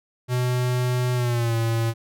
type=tone with pitch glide; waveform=square; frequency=124.8 to 114.44 Hz; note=B2 to A#2; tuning=+19 to -31 cents; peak=-21 dBFS; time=0.28-1.94 s; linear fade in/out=50 ms; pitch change=-150 cents; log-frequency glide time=1.14-1.55 s; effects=none